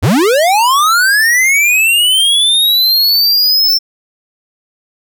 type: linear sweep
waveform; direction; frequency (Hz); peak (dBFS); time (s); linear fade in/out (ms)
square; up; 69.8 to 5400; -8; 0.02-3.79; 20
effects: none